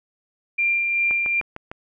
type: tone with tremolo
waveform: sine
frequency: 2382 Hz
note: D7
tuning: 24 cents sharp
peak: -17 dBFS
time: 0.58-1.41 s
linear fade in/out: 10 ms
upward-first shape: sine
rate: 2.6 Hz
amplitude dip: 30%
type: click train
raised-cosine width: 0.5 ms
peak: -18 dBFS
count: 5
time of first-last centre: 1.11-1.715 s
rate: 6.61 Hz
effects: none